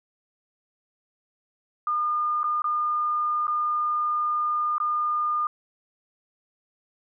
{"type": "tone with dropouts", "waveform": "sine", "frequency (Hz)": 1213, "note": "D#6", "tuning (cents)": -44, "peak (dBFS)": -22, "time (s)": [1.87, 5.47], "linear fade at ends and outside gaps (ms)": 2, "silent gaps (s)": [[2.432, 2.441], [2.62, 2.642], [3.469, 3.479], [4.782, 4.801]], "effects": []}